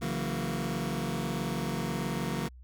sawtooth chord, F# dominant seventh, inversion second, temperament just, 138.75 / 166.5 / 185 / 231.2 Hz, C#3 / E3 / F#3 / A#3, +2 / +18 / 0 / -14 cents, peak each -32 dBFS, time 0.01-2.49 s, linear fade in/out 20 ms, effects added 62 Hz sine -47 dBFS peak until 2.63 s

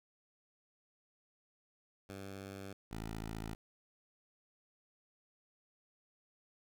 10% pulse tone pair in turn, 97.6 / 54.78 Hz, G2 / A1, -7 / -7 cents, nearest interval minor seventh, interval 1000 cents, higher first, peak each -37 / -33 dBFS, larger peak second, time 2.09-2.73 / 2.91-3.55 s, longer neither, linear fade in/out 5 ms, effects none

